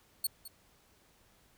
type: tone with echo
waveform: 5% pulse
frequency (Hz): 4367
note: C#8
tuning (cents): -27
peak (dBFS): -22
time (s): 0.24-0.27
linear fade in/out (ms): 5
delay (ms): 210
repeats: 1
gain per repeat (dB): -15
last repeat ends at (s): 0.48
effects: pink hiss -66 dBFS RMS until 1.57 s